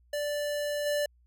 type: tone with level steps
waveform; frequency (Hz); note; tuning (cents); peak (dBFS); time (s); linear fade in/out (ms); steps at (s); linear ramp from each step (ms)
square; 586; D5; -4; -30 / -27; 0.13-1.06; 5; 0.85; 20
effects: added 60 Hz sine -60 dBFS peak until 1.26 s